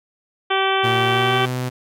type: harmonic tone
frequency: 385.8 Hz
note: G4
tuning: 28 cents flat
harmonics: 1 / 2 / 3 / 4 / 5 / 6 / 7 / 8 / 9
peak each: -22 / -22 / -23 / -25 / -31 / -27 / -31 / -26 / -30 dBFS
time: 0.5-1.46 s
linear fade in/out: 10 ms
type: tone with pitch glide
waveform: sawtooth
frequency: 116.54 to 126.36 Hz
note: A#2 to B2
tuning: 0 to +40 cents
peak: -18 dBFS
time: 0.83-1.7 s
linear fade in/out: 20 ms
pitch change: +140 cents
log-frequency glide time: 1.06-1.45 s
effects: none